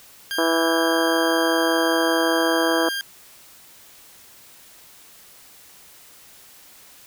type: tone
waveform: 20% pulse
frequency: 1603 Hz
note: G6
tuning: 38 cents sharp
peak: -20 dBFS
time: 0.31-3.01 s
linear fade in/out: 0 ms
type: harmonic tone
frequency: 164.81 Hz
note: E3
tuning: in tune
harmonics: 2 / 3 / 4 / 5 / 6 / 7 / 8 / 9 / 10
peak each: -22 / -24 / -25 / -31 / -28 / -31 / -32 / -33 / -32 dBFS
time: 0.38-2.89 s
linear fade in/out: 5 ms
effects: white hiss -48 dBFS RMS until 7.06 s